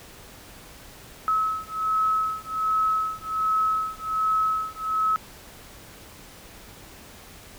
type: beating tone pair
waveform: sine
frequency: 1289 / 1290.3 Hz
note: E6 / E6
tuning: -39 / -37 cents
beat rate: 1.3 Hz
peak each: -25 dBFS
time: 1.28-5.16 s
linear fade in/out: 0 ms
effects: pink hiss -46 dBFS RMS until 7.58 s